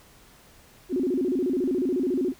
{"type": "tone with vibrato", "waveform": "sine", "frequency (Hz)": 310.3, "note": "D#4", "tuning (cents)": -5, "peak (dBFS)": -22, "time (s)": [0.89, 2.34], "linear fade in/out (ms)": 50, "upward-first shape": "square", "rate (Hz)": 14, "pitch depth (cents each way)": 280, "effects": ["pink hiss -54 dBFS RMS until 2.39 s"]}